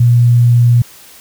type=tone; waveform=sine; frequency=120 Hz; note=B2; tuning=49 cents flat; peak=-5 dBFS; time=0-0.82 s; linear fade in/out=5 ms; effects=white hiss -39 dBFS RMS until 1.2 s